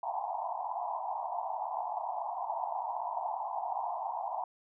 pink band-pass noise, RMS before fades -36 dBFS, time 0.03-4.44 s, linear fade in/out 5 ms, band 680 to 1000 Hz, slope 96 dB/octave, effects none

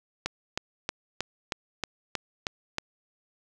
click train, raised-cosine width 0.2 ms, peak -11 dBFS, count 9, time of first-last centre 0.26-2.784 s, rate 3.17 Hz, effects none

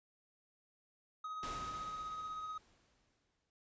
triangle tone with tremolo, 1260 Hz, D#6, 21 cents sharp, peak -38 dBFS, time 1.24-2.58 s, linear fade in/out 5 ms, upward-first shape sine, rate 16 Hz, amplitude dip 30%
pink noise with exponential decay, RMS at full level -45 dBFS, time 1.43-3.5 s, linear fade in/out 0 ms, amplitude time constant 450 ms
effects resampled to 16000 Hz

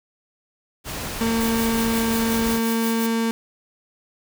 pink noise, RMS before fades -30 dBFS, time 0.84-2.61 s, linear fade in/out 50 ms
35% pulse tone, 227.5 Hz, A#3, 42 cents flat, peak -18 dBFS, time 1.21-3.31 s, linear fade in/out 0 ms
blue noise with tremolo, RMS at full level -30 dBFS, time 1.4-3.07 s, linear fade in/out 10 ms, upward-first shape sine, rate 5.6 Hz, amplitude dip 60%
effects none

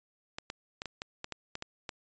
clicks, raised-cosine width 0.2 ms, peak -20 dBFS, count 10, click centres 0.385 / 0.501 / 0.819 / 0.857 / 1.019 / 1.244 / 1.323 / 1.554 / 1.624 / 1.892 s, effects resampled to 16000 Hz

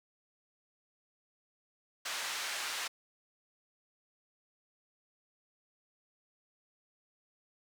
pink band-pass noise, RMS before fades -38 dBFS, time 2.05-2.88 s, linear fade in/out 10 ms, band 1200 to 7800 Hz, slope 12 dB/octave, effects none

